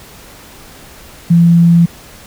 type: tone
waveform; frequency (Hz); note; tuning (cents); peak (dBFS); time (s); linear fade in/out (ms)
sine; 169.8; F3; -48; -4; 1.3-1.86; 10
effects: pink hiss -37 dBFS RMS until 2.26 s